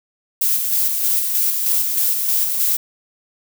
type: noise with tremolo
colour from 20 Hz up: violet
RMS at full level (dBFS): -17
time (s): 0.41-2.77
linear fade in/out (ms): 5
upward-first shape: square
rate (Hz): 3.2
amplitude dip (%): 35
effects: none